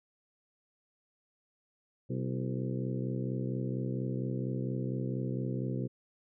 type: harmonic tone with a mistuned harmonic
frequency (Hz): 64.3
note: C2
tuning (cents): -30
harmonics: 2 / 3 / 4 / 5 / 6 / 7 / 8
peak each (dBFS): -34 / -38 / -40 / -42 / -44 / -45 / -46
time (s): 2.09-5.88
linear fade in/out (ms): 20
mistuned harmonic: 5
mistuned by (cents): +69
effects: none